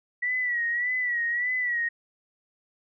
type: tone with vibrato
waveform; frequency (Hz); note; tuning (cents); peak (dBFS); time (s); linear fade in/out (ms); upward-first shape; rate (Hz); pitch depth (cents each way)
sine; 1940; B6; -31; -24; 0.22-1.89; 10; sine; 1.7; 66
effects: none